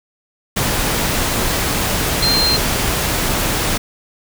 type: tone in noise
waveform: sine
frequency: 4166 Hz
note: C8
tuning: 8 cents flat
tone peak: -14 dBFS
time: 2.22-2.57 s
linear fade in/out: 10 ms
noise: pink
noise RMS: -18 dBFS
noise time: 0.56-3.78 s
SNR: +1 dB
effects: none